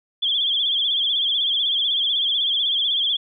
sine tone with vibrato, 3322 Hz, G#7, in tune, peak -18 dBFS, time 0.22-3.17 s, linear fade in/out 10 ms, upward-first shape sine, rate 16 Hz, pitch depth 85 cents each way, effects none

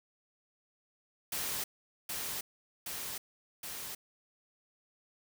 white noise with echo, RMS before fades -36 dBFS, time 1.32-1.64 s, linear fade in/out 5 ms, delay 770 ms, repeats 3, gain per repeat -2 dB, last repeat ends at 3.95 s, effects none

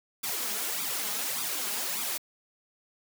white noise with flanger, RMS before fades -32 dBFS, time 0.23-2.18 s, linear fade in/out 10 ms, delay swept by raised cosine 0.83 to 4.93 ms, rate 1.7 Hz, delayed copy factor +0.75, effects high-pass 200 Hz 12 dB/octave

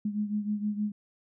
sine beating tone pair, 207.7 / 214.1 Hz, G#3 / A3, 0 / -47 cents, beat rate 6.4 Hz, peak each -29 / -34 dBFS, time 0.05-0.92 s, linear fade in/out 5 ms, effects none

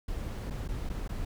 brown noise with dropouts, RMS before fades -35 dBFS, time 0.08-1.25 s, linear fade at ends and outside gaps 5 ms, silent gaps 0.5-0.506 / 0.679-0.687 / 0.892-0.898 / 1.079-1.091 s, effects none

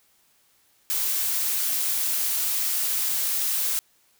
blue noise, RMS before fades -25 dBFS, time 0.9-3.79 s, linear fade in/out 0 ms, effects white hiss -63 dBFS RMS until 4.19 s

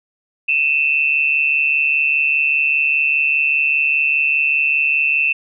sine tone pair together, 2529 / 2674 Hz, D#7 / E7, +28 / +24 cents, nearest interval minor second, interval 96 cents, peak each -18 / -15 dBFS, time 0.48-5.33 s, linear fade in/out 10 ms, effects none

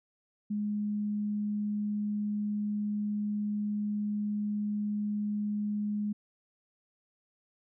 sine tone, 208.3 Hz, G#3, 5 cents sharp, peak -29 dBFS, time 0.5-6.13 s, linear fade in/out 10 ms, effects none

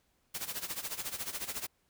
white noise with tremolo, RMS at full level -36 dBFS, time 0.34-1.67 s, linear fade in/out 10 ms, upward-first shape sine, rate 14 Hz, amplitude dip 80%, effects pink hiss -74 dBFS RMS until 1.89 s

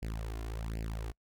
sawtooth tone with flanger, 55.2 Hz, A1, 6 cents sharp, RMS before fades -38 dBFS, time 0.02-1.12 s, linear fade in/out 10 ms, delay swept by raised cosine 0.4 to 2.9 ms, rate 1.3 Hz, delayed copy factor +1, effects noise-tail reverb RT60 0.1 s tail -25 dB re dry

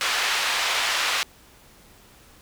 white band-pass noise, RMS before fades -24 dBFS, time 0.01-1.23 s, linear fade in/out 0 ms, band 830 to 3600 Hz, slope 12 dB/octave, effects pink hiss -52 dBFS RMS until 2.41 s

